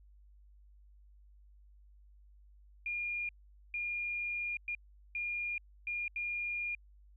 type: tone bursts at uneven times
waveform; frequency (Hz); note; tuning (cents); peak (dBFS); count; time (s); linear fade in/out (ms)
sine; 2418; D7; +50; -34; 6; 2.86-3.29 / 3.74-4.57 / 4.68-4.75 / 5.15-5.58 / 5.87-6.08 / 6.16-6.75; 2
effects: added 50 Hz sine -57 dBFS peak until 7.16 s